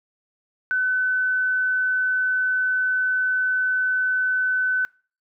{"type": "tone", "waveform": "sine", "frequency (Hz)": 1510, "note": "F#6", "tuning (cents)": 35, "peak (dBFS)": -19, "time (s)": [0.71, 4.85], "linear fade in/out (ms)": 0, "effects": ["noise-tail reverb RT60 0.4 s tail -25 dB re dry"]}